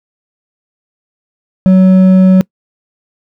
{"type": "tone with hard clipping", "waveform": "sine", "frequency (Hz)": 187, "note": "F#3", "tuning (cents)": 19, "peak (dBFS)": -4, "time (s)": [1.66, 2.41], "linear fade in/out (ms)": 0, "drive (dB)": 5, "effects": ["noise-tail reverb RT60 0.1 s tail -24 dB re dry"]}